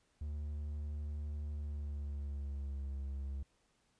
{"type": "tone with pitch glide", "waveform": "triangle", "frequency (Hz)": [74, 68.65], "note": ["D2", "C#2"], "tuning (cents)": [14, -16], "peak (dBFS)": -36, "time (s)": [0.21, 3.43], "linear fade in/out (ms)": 5, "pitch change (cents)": -130, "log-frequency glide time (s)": [1.51, 2.91], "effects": ["pink hiss -75 dBFS RMS until 3.99 s", "resampled to 22050 Hz"]}